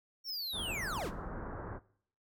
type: linear sweep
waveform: square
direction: down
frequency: 5600 to 44.95 Hz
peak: -37 dBFS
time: 0.24-1.12 s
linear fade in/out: 50 ms
type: low-pass noise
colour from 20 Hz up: pink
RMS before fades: -42 dBFS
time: 0.52-1.8 s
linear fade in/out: 50 ms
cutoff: 1600 Hz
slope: 48 dB/octave
effects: noise-tail reverb RT60 0.6 s tail -20 dB re dry

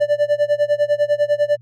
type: tone with tremolo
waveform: triangle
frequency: 587.3 Hz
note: D5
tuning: in tune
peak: -9 dBFS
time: 0-1.57 s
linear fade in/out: 20 ms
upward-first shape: sine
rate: 10 Hz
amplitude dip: 95%
effects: added 119 Hz sine -43 dBFS peak until 1.61 s

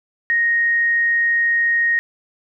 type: tone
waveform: sine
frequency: 1867 Hz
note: A#6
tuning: 2 cents sharp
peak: -14 dBFS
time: 0.3-1.99 s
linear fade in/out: 0 ms
effects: none

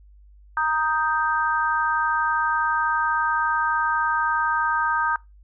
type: chord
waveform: sine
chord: Eb major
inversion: second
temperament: equal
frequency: 932.3 / 1244.5 / 1568 Hz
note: Bb5 / Eb6 / G6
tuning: 0 / 0 / 0 cents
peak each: -24 dBFS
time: 0.57-5.16 s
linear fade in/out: 2 ms
effects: noise-tail reverb RT60 0.2 s tail -22 dB re dry + added 50 Hz sine -47 dBFS peak until 5.43 s

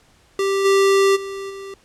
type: tone with level steps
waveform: square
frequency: 392 Hz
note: G4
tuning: in tune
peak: -18 / -13 / -28 / -32 dBFS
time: 0.39-1.74 s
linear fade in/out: 2 ms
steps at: 0.64 / 1.15 / 1.49 s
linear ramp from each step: 20 ms
effects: pink hiss -55 dBFS RMS until 1.84 s + low-pass 9000 Hz 12 dB/octave

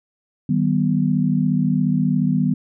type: chord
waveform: sine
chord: Eb augmented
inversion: none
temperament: equal with one note detuned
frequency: 155.56 / 192.52 / 246.9 Hz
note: Eb3 / G3 / B3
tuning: 0 / -31 / 0 cents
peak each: -20 dBFS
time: 0.49-2.54 s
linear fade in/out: 5 ms
effects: none

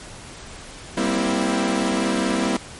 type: chord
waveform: sawtooth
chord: C dominant seventh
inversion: second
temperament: equal with one note detuned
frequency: 196 / 236.9 / 261.6 / 329.6 Hz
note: G3 / Bb3 / C4 / E4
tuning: 0 / +28 / 0 / 0 cents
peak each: -21 dBFS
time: 0.97-2.57 s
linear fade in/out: 5 ms
effects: pink hiss -39 dBFS RMS until 2.79 s + MP3 48 kbps

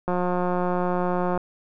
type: click train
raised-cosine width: 1 ms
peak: -12 dBFS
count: 233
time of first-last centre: 0.08-1.376 s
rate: 179 Hz
effects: none

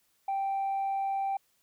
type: tone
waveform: sine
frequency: 783 Hz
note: G5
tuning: 2 cents flat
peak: -26 dBFS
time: 0.28-1.37 s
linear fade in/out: 5 ms
effects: tanh soft clip ceiling -26 dBFS + white hiss -71 dBFS RMS until 1.62 s

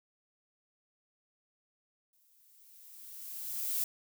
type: noise with exponential growth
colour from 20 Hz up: violet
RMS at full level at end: -31 dBFS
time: 2.13-3.84 s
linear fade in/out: 2 ms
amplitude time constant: 370 ms
effects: none

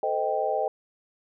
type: chord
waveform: sine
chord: A half-diminished seventh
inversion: none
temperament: equal with one note detuned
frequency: 440 / 514.6 / 622.3 / 784 Hz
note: A4 / C5 / Eb5 / G5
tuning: 0 / -29 / 0 / 0 cents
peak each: -31 / -30 / -28 / -28 dBFS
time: 0.03-0.68 s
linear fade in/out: 2 ms
effects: none

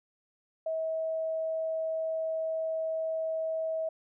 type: tone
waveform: sine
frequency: 643 Hz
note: E5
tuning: 43 cents flat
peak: -29 dBFS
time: 0.66-3.89 s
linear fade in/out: 5 ms
effects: none

